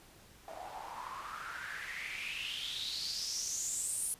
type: noise with band-pass filter sweep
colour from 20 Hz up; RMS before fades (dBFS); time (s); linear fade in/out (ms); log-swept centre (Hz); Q
white; -40; 0.48-4.14; 0; 660 to 10000; 6.7
effects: pink hiss -59 dBFS RMS until 4.19 s + resampled to 32000 Hz

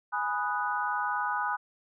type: chord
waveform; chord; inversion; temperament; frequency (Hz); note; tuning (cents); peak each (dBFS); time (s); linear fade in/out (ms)
sine; G# minor seventh; none; equal; 830.6 / 987.8 / 1244.5 / 1480; G#5 / B5 / D#6 / F#6; 0 / 0 / 0 / 0; -33; 0.12-1.57; 20
effects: none

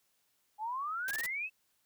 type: exponential sweep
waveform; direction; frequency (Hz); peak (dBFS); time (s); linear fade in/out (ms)
sine; up; 829 to 2675; -34; 0.58-1.5; 50
type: noise bursts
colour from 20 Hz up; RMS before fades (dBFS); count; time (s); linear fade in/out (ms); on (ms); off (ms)
white; -40; 4; 1.08-1.263; 2; 30; 21
effects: white hiss -75 dBFS RMS until 1.85 s

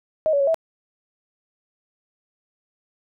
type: tone with pitch steps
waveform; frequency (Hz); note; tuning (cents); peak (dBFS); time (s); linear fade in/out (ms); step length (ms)
sine; 628 / 566 / 554 / 651; D#5 / C#5 / C#5 / E5; +16 / +36 / -1 / -22; -16; 0.26-0.544; 0; 71
effects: none

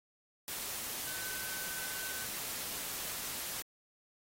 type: tone in noise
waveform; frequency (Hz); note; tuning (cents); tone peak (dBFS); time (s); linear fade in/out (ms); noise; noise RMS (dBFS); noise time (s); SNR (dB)
sine; 1521; F#6; +47; -46; 1.07-2.25; 0; white; -40; 0.48-3.62; -9
effects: AAC 48 kbps

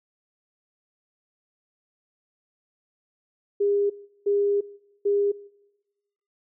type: tone bursts at uneven times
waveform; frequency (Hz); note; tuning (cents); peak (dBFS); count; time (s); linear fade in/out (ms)
sine; 405.1; G#4; -43; -19; 3; 3.6-3.9 / 4.26-4.61 / 5.05-5.32; 10
effects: noise-tail reverb RT60 1.0 s tail -22 dB re dry

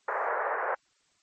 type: band-pass noise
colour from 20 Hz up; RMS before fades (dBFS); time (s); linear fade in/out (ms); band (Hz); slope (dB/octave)
pink; -30; 0.08-0.75; 5; 460 to 1800; 48
effects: white hiss -69 dBFS RMS until 1.22 s + MP3 32 kbps

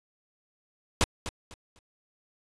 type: noise with echo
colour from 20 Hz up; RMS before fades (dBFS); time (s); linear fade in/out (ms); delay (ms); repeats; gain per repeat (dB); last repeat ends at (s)
pink; -22; 1.01-1.04; 0; 250; 3; -12; 1.79
effects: resampled to 22050 Hz

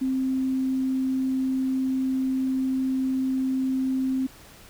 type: tone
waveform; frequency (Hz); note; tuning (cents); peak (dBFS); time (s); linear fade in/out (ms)
sine; 262.3; C4; +4; -22; 0.01-4.27; 10
effects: pink hiss -49 dBFS RMS until 4.69 s

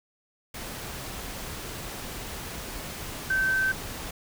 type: tone in noise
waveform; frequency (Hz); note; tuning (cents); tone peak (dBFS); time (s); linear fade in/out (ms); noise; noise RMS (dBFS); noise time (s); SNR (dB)
sine; 1545; G6; -26; -22; 3.3-3.72; 5; pink; -37; 0.54-4.11; +12
effects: none

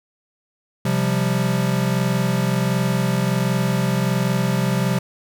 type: chord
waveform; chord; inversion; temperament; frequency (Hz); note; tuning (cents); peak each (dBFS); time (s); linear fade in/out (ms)
square; C suspended fourth; none; equal; 130.81 / 174.61 / 196; C3 / F3 / G3; 0 / 0 / 0; -22 / -23 / -24; 0.85-4.99; 5
effects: none

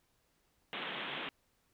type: band-pass noise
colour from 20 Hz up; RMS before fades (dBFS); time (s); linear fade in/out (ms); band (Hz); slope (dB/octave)
white; -41; 0.73-1.29; 0; 140 to 3600; 96
effects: pink hiss -75 dBFS RMS until 1.73 s

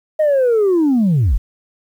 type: linear sweep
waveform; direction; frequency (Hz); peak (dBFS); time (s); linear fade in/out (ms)
sine; down; 630 to 35.82; -9; 0.19-1.38; 10
effects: tanh soft clip ceiling -9 dBFS + 8-bit

